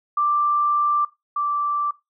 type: tone pair in turn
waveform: sine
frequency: 1178 / 1169.9 Hz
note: D6 / D6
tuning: +5 / -7 cents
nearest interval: unison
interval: 12 cents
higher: first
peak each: -17 / -20 dBFS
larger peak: first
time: 0.17-1.05 / 1.36-1.91 s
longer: first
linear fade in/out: 5 ms
effects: noise-tail reverb RT60 0.2 s tail -17 dB re dry